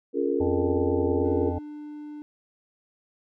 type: chord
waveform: sine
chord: Bb minor seventh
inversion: first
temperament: just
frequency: 279.7 / 349.6 / 419.5 / 466.2 Hz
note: Db4 / F4 / Ab4 / Bb4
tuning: +16 / +2 / +17 / 0 cents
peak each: -28 dBFS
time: 0.13-1.53 s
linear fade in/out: 50 ms
type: harmonic tone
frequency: 87.31 Hz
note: F2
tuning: in tune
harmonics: 1 / 3 / 5 / 7 / 9 / 10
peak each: -29 / -34 / -36 / -37 / -39 / -39 dBFS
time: 0.4-1.59 s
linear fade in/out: 10 ms
type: tone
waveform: triangle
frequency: 298 Hz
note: D4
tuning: 25 cents sharp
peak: -34 dBFS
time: 1.25-2.22 s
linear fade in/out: 0 ms
effects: none